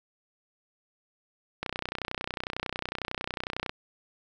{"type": "click train", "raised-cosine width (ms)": 0.3, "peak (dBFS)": -15, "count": 65, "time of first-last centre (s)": [1.63, 3.695], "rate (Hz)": 31, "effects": []}